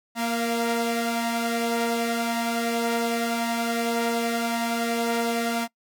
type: tone cluster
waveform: sawtooth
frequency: 233.9 / 466.9 / 691 Hz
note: A#3 / A#4 / F5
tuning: +6 / +3 / -19 cents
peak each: -22 / -27 / -25 dBFS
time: 0.15-5.68 s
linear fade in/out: 50 ms
effects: noise-tail reverb RT60 0.1 s tail -23 dB re dry